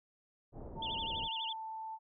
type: low-pass noise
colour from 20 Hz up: pink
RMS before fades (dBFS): -46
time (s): 0.52-1.29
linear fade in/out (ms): 50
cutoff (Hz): 760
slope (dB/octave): 24
type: tone with pitch glide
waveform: sine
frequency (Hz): 899 to 884.1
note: A5 to A5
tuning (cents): +37 to +8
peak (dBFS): -40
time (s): 0.75-1.99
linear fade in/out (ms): 50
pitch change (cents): -29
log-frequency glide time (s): 1.41-1.62
type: tone with vibrato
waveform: sine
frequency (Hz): 3136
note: G7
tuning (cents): 0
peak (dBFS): -37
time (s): 0.82-1.53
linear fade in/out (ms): 5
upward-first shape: sine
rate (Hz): 12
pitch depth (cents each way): 210
effects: none